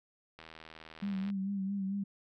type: click train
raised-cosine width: 0.3 ms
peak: -33 dBFS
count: 74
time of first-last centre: 0.39-1.301 s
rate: 80.1 Hz
type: tone with vibrato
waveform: sine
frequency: 196 Hz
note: G3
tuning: in tune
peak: -32 dBFS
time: 1.02-2.04 s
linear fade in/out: 10 ms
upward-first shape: sine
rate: 4.5 Hz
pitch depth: 47 cents each way
effects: none